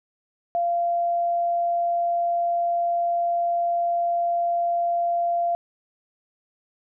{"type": "tone", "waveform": "sine", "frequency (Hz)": 690, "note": "F5", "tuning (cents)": -21, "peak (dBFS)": -20, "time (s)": [0.55, 5.55], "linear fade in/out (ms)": 0, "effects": []}